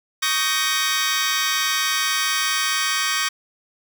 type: chord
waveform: 15% pulse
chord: Eb dominant seventh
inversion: third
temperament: just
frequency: 1120.1 / 1244.5 / 1555.6 / 1866.8 Hz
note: Db6 / Eb6 / G6 / Bb6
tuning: +18 / 0 / -14 / +2 cents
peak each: -19 / -21 / -19 / -18 dBFS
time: 0.22-3.29 s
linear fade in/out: 10 ms
effects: none